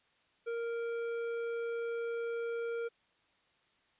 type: tone with hard clipping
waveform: triangle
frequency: 465.6 Hz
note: A#4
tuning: 2 cents flat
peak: -36 dBFS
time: 0.46-2.89 s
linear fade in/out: 20 ms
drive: 13 dB
effects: white hiss -71 dBFS RMS until 3.99 s + resampled to 8000 Hz